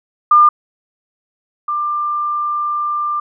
sine tone pair in turn, 1202 / 1190.3 Hz, D6 / D6, +40 / +23 cents, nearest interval unison, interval 17 cents, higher first, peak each -5 / -16 dBFS, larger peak first, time 0.31-0.49 / 1.68-3.2 s, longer second, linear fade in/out 5 ms, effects none

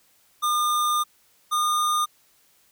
square tone pair in turn, 1209 / 1218.1 Hz, D6 / D#6, +50 / -37 cents, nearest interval unison, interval 13 cents, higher second, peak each -21 dBFS, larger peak neither, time 0.42-1.04 / 1.51-2.06 s, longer first, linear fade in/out 20 ms, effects white hiss -61 dBFS RMS until 2.71 s

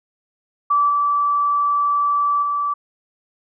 sine tone with level steps, 1158 Hz, D6, 25 cents flat, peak -13 / -15 / -18 dBFS, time 0.7-2.74 s, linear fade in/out 10 ms, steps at 0.89 / 2.42 s, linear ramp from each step 10 ms, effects none

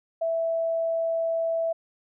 sine tone, 659.3 Hz, E5, in tune, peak -23 dBFS, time 0.21-1.73 s, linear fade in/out 10 ms, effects none

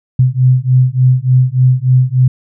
sine beating tone pair, 126.3 / 129.7 Hz, B2 / C3, +39 / -15 cents, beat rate 3.4 Hz, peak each -10 dBFS, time 0.19-2.28 s, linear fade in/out 5 ms, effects none

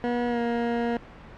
20% pulse tone with pitch glide, 241.4 to 235.6 Hz, B3 to A#3, -39 to +19 cents, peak -19 dBFS, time 0.04-0.97 s, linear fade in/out 0 ms, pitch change -42 cents, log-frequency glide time 0.28-0.39 s, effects pink hiss -45 dBFS RMS until 1.37 s + low-pass 2000 Hz 12 dB/octave

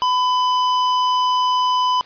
sine tone with hard clipping, 1003 Hz, B5, 26 cents sharp, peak -17 dBFS, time 0.02-2.01 s, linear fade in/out 0 ms, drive 17 dB, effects white hiss -44 dBFS RMS until 2.05 s + resampled to 11025 Hz

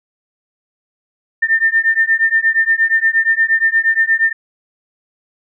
sine beating tone pair, 1799 / 1807.5 Hz, A6 / A6, +38 / +46 cents, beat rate 8.5 Hz, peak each -14 dBFS, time 1.42-4.33 s, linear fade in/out 10 ms, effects none

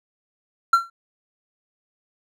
triangle tone with exponential decay, 1363 Hz, F6, 43 cents flat, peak -7 dBFS, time 0.73-0.9 s, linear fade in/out 5 ms, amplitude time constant 35 ms, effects none

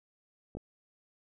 clicks, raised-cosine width 2 ms, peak -28 dBFS, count 2, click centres 0.551 / 0.57 s, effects none

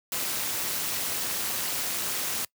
white noise with amplitude modulation, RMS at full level -27 dBFS, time 0.12-2.45 s, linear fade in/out 2 ms, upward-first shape sine, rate 200 Hz, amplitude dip 65%, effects noise-tail reverb RT60 0.1 s tail -23 dB re dry + high-pass 80 Hz 12 dB/octave

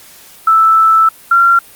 sine tone pair in turn, 1318.5 / 1375.2 Hz, E6 / F6, 0 / -27 cents, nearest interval minor second, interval 73 cents, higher second, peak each -5 dBFS, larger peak neither, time 0.47-1.09 / 1.31-1.59 s, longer first, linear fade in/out 5 ms, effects white hiss -39 dBFS RMS until 1.75 s + Opus 48 kbps

